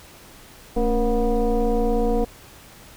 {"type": "tone with frequency modulation", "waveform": "sine", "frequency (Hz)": 222.7, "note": "A3", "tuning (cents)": 21, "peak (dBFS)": -17, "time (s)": [0.76, 2.25], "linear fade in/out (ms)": 10, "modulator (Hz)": 251, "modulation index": 1.7, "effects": ["pink hiss -46 dBFS RMS until 2.96 s"]}